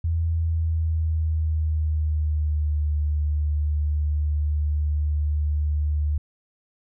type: tone with pitch glide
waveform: sine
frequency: 82.41 to 74.7 Hz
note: E2 to D2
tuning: 0 to +30 cents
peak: -20 dBFS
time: 0.04-6.18 s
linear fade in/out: 5 ms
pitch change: -170 cents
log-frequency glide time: 0.26-2.84 s
effects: none